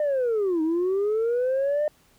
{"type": "linear two-way sweep", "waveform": "sine", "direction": "down then up", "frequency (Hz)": [609, 310, 609], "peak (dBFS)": -19, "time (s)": [0, 1.88], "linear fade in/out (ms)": 2, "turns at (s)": 0.62, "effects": ["tanh soft clip ceiling -19 dBFS", "pink hiss -60 dBFS RMS until 2.18 s"]}